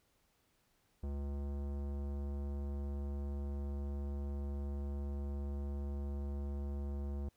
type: tone with tanh clipping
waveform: sine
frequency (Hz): 70.6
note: C#2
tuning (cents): +32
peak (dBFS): -39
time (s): 1.03-7.29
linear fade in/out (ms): 5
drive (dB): 18
effects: pink hiss -75 dBFS RMS until 7.36 s